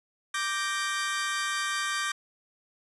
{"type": "chord", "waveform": "sawtooth", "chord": "G minor", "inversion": "second", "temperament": "equal", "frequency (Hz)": [1174.7, 1568, 1864.7], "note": ["D6", "G6", "Bb6"], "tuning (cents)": [0, 0, 0], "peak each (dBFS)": [-28, -28, -31], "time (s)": [0.34, 2.12], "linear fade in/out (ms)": 5, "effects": ["resampled to 24000 Hz"]}